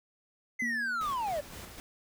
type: linear sweep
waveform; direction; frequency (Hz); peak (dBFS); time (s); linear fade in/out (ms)
triangle; down; 2076 to 558; -28; 0.59-1.41; 10
type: tone with exponential decay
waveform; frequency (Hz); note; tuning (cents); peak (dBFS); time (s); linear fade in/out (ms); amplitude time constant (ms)
sine; 235.7; A#3; +19; -33; 0.62-1.41; 2; 170
type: noise with tremolo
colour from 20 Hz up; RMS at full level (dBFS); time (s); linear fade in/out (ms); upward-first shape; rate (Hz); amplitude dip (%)
pink; -45; 1.01-1.8; 0; square; 3.9; 35
effects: none